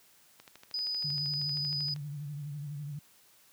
click train, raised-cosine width 0.2 ms, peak -32 dBFS, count 21, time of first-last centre 0.4-1.962 s, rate 12.8 Hz
sine tone, 4978 Hz, D#8, in tune, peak -31 dBFS, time 0.74-1.94 s, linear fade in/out 2 ms
sine tone with vibrato, 145.6 Hz, D3, 15 cents flat, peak -36 dBFS, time 1.04-2.99 s, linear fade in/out 5 ms, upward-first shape sine, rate 12 Hz, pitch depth 70 cents each way
effects white hiss -62 dBFS RMS until 3.52 s + high-pass 80 Hz 12 dB/octave

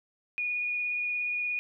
sine tone with vibrato, 2452 Hz, D#7, 26 cents flat, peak -28 dBFS, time 0.38-1.59 s, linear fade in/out 0 ms, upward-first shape triangle, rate 17 Hz, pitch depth 12 cents each way, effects none

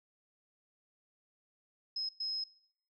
sine tone bursts at uneven times, 5130 Hz, E8, 48 cents flat, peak -34 dBFS, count 2, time 1.96-2.09 / 2.2-2.44 s, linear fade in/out 5 ms, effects noise-tail reverb RT60 0.7 s tail -23 dB re dry

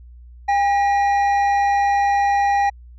triangle tone pair together, 805 / 1914.6 Hz, G5 / A#6, +46 / +46 cents, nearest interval octave + minor third, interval 1500 cents, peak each -13 / -24 dBFS, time 0.48-2.7 s, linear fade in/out 10 ms, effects added 60 Hz sine -39 dBFS peak until 2.98 s + resampled to 16000 Hz

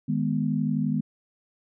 sine chord, G# minor, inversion second, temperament equal, 155.56 / 207.7 / 246.9 Hz, D#3 / G#3 / B3, 0 / 0 / 0 cents, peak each -27 dBFS, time 0.08-1.01 s, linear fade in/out 10 ms, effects none

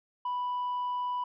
sine tone with tanh clipping, 987.8 Hz, B5, in tune, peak -30 dBFS, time 0.25-1.24 s, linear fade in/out 5 ms, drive 1 dB, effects none

